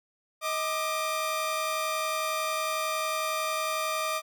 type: tone pair together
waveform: sawtooth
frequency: 632 / 1193 Hz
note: D#5 / D6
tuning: +27 / +27 cents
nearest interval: major seventh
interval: 1100 cents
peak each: -28 / -26 dBFS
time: 0.41-4.22 s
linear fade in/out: 50 ms
effects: none